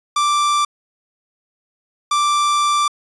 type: tone pair in turn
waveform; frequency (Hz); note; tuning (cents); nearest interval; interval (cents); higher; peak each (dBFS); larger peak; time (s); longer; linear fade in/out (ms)
45% pulse; 1174.7 / 1174.7; D6 / D6; 0 / 0; unison; 0; neither; -14; neither; 0.16-0.65 / 2.11-2.88; second; 5
effects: resampled to 22050 Hz